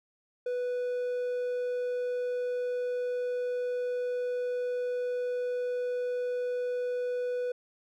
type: tone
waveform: triangle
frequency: 493.9 Hz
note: B4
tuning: in tune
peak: -27 dBFS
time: 0.46-7.52 s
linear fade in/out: 5 ms
effects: none

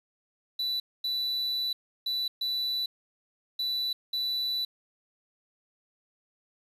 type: tone bursts at uneven times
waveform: triangle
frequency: 3968 Hz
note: B7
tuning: 7 cents sharp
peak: -26 dBFS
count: 6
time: 0.59-0.8 / 1.04-1.73 / 2.06-2.28 / 2.41-2.86 / 3.59-3.93 / 4.13-4.65 s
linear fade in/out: 5 ms
effects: resampled to 32000 Hz + 9-bit

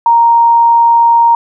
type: tone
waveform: sine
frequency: 932.3 Hz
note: A#5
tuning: in tune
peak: -4 dBFS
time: 0.06-1.35 s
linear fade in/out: 2 ms
effects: none

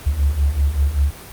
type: beating tone pair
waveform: sine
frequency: 67.6 / 72.8 Hz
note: C#2 / D2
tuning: -43 / -15 cents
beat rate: 5.2 Hz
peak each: -20 / -16 dBFS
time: 0.06-1.11 s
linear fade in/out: 10 ms
effects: pink hiss -37 dBFS RMS until 1.32 s + Opus 32 kbps

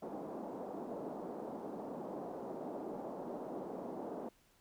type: band-pass noise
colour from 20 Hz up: pink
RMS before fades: -44 dBFS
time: 0.02-4.29 s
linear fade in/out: 5 ms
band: 220 to 820 Hz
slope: 24 dB/octave
effects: pink hiss -70 dBFS RMS until 4.6 s

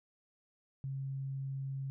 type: tone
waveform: sine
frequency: 135.6 Hz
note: C#3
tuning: 38 cents flat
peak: -36 dBFS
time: 0.84-1.9 s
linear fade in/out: 0 ms
effects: none

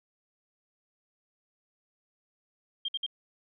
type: tone bursts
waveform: sine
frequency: 3197 Hz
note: G7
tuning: 33 cents sharp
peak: -29 dBFS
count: 3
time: 2.85-3.064 s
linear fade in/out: 5 ms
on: 34 ms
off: 56 ms
effects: none

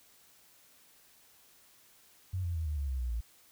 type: tone with pitch steps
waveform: sine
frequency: 92.5 / 86.31 / 80.53 / 75.13 / 70.1 / 65.41 / 61.03 / 56.94 Hz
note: F#2 / F2 / E2 / D2 / C#2 / C2 / B1 / A#1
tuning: 0 / -20 / -40 / +40 / +20 / 0 / -20 / -40 cents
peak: -31 dBFS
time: 2.33-3.21 s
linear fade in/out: 10 ms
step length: 110 ms
effects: white hiss -62 dBFS RMS until 3.51 s

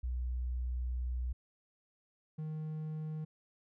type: tone pair in turn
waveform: sine / triangle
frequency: 61.74 / 155.58 Hz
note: B1 / D#3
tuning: 0 / 0 cents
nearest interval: octave + major third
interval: 1600 cents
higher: second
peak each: -33 / -35 dBFS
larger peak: first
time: 0.03-1.33 / 2.38-3.25 s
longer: first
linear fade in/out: 10 ms
effects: none

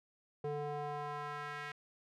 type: tone with band-pass filter sweep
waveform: square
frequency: 146.83 Hz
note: D3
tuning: in tune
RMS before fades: -41 dBFS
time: 0.44-1.72 s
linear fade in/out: 5 ms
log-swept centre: 480 to 1900 Hz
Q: 1.8
effects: none

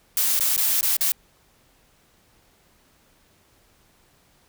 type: noise with dropouts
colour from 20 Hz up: blue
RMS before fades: -21 dBFS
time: 0.17-1.12 s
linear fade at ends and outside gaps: 1 ms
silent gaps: 0.392-0.407 / 0.564-0.577 / 0.81-0.829 / 0.967-1.009 s
effects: pink hiss -60 dBFS RMS until 4.48 s

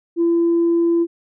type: tone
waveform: sine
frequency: 338.3 Hz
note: E4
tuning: 45 cents sharp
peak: -12 dBFS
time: 0.16-1.07 s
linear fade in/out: 50 ms
effects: tanh soft clip ceiling -10 dBFS

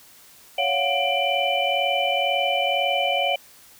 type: tone cluster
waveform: sine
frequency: 559 / 697 / 739 / 2362 / 3015 Hz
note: C#5 / F5 / F#5 / D7 / F#7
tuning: +14 / -4 / -2 / +9 / +32 cents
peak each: -26 dBFS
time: 0.58-3.36 s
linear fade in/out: 5 ms
effects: white hiss -50 dBFS RMS until 3.79 s

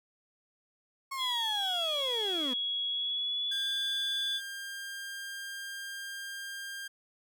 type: linear sweep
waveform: 35% pulse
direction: down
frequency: 1099 to 236.4 Hz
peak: -33 dBFS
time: 1.11-2.54 s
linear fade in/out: 10 ms
type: tone with pitch glide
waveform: sine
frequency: 3334 to 3458 Hz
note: G#7 to A7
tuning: +6 to -31 cents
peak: -30 dBFS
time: 1.17-4.41 s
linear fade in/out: 50 ms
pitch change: +63 cents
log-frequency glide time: 2.88-3.66 s
type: tone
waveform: sawtooth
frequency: 1600 Hz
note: G6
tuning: 35 cents sharp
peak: -35 dBFS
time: 3.51-6.88 s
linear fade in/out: 10 ms
effects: none

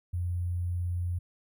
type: tone with sample-and-hold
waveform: sine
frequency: 88.2 Hz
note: F2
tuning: 18 cents sharp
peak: -28 dBFS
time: 0.13-1.19 s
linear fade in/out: 10 ms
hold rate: 11025 Hz
effects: none

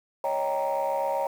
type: chord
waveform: sine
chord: Eb dominant seventh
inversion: third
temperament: equal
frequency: 554.4 / 622.3 / 784 / 932.3 Hz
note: Db5 / Eb5 / G5 / Bb5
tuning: 0 / 0 / 0 / 0 cents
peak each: -27 / -31 / -30 / -28 dBFS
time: 0.24-1.27 s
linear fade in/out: 2 ms
effects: tanh soft clip ceiling -19 dBFS + 8-bit

